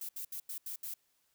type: noise bursts at uneven times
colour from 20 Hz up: violet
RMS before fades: -41 dBFS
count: 6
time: 0.01-0.09 / 0.16-0.25 / 0.32-0.4 / 0.49-0.58 / 0.66-0.76 / 0.83-0.94 s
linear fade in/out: 5 ms
effects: white hiss -75 dBFS RMS until 1.34 s